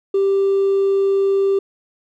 triangle tone with hard clipping, 392.3 Hz, G4, 1 cent sharp, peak -13 dBFS, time 0.14-1.59 s, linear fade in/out 5 ms, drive 2 dB, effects none

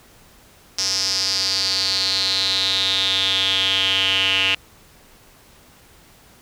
square tone with band-pass filter sweep, 95.9 Hz, G2, 37 cents flat, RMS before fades -20 dBFS, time 0.78-4.55 s, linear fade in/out 5 ms, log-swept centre 5400 to 2800 Hz, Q 7.3, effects pink hiss -50 dBFS RMS until 6.41 s

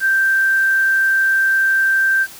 sine tone with quantisation, 1568 Hz, G6, in tune, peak -12 dBFS, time 0-2.27 s, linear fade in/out 50 ms, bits 6, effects white hiss -38 dBFS RMS until 2.39 s

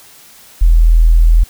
sine tone, 41 Hz, E1, 9 cents flat, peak -4 dBFS, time 0.61-1.44 s, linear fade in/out 10 ms, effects white hiss -41 dBFS RMS until 1.49 s

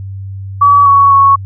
sine tone with pitch steps, 1141 / 1118 / 1107 Hz, C#6 / C#6 / C#6, +50 / +14 / -3 cents, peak -3 dBFS, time 0.61-1.36 s, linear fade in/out 10 ms, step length 250 ms, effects added 97 Hz sine -21 dBFS peak until 1.45 s

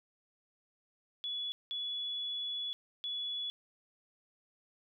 sine tone bursts at uneven times, 3408 Hz, G#7, 44 cents sharp, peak -35 dBFS, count 3, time 1.24-1.52 / 1.71-2.73 / 3.04-3.5 s, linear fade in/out 0 ms, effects none

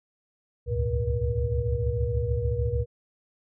sine tone cluster, 68.3 / 74.9 / 103.9 / 117.8 / 479.1 Hz, C#2 / D2 / G#2 / A#2 / A#4, -25 / +35 / +1 / +19 / +47 cents, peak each -30 dBFS, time 0.66-2.86 s, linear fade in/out 50 ms, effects none

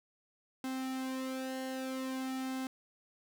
sawtooth tone with flanger, 261.6 Hz, C4, in tune, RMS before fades -38 dBFS, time 0.64-2.67 s, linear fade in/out 2 ms, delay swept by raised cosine 1.7 to 3 ms, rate 0.51 Hz, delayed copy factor -0.7, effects none

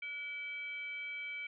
sine tone with frequency modulation, 2300 Hz, D7, 37 cents flat, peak -39 dBFS, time 0.02-1.47 s, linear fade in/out 5 ms, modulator 849 Hz, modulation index 0.43, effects none

